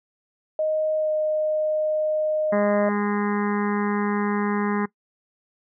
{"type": "tone with pitch glide", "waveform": "sine", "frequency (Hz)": [622.3, 616.9], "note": ["D#5", "D#5"], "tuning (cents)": [0, -15], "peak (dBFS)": -20, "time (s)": [0.59, 2.89], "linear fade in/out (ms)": 2, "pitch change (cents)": -15, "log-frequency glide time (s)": [0.97, 1.1]}
{"type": "harmonic tone", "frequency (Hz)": 205.6, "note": "G#3", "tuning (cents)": -17, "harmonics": [1, 2, 4, 5, 6, 7, 8, 9, 10], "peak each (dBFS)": [-23, -28, -33, -32, -35, -40, -37, -36, -40], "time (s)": [2.52, 4.86], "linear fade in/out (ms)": 10}
{"effects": ["noise-tail reverb RT60 0.1 s tail -20 dB re dry"]}